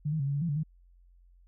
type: tone with pitch steps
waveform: sine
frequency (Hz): 148.3 / 157.4 / 137.3 / 140.9 / 142.9 / 169.8 / 144 / 155.6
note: D3 / D#3 / C#3 / C#3 / D3 / F3 / D3 / D#3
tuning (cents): +17 / +20 / -16 / +29 / -47 / -48 / -34 / 0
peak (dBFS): -27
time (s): 0.05-0.634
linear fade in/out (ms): 10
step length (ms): 73
effects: added 44 Hz sine -56 dBFS peak until 1.47 s